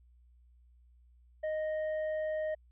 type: tone with hard clipping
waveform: sine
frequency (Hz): 621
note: D#5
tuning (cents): -3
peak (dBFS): -33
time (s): 1.43-2.55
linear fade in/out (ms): 10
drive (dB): 5
effects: added 60 Hz sine -59 dBFS peak until 2.71 s + resampled to 8000 Hz